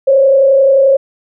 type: tone with frequency modulation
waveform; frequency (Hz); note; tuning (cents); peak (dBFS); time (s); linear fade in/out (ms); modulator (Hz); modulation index
sine; 543; C#5; -36; -5; 0.07-0.97; 10; 31.4; 0.54
effects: none